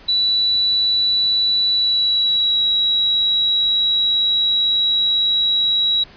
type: tone with pitch glide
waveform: sine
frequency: 3951 to 3874 Hz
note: B7 to B7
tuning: 0 to -34 cents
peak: -14 dBFS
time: 0.08-6.04 s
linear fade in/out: 10 ms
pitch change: -34 cents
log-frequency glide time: 1.71-2.62 s
effects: pink hiss -44 dBFS RMS until 6.16 s + resampled to 11025 Hz